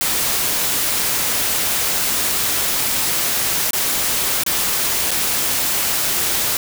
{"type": "noise with dropouts", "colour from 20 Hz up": "white", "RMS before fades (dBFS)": -19, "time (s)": [0.01, 6.57], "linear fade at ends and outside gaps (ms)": 1, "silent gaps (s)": [[3.708, 3.732], [4.436, 4.463], [5.108, 5.114]], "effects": []}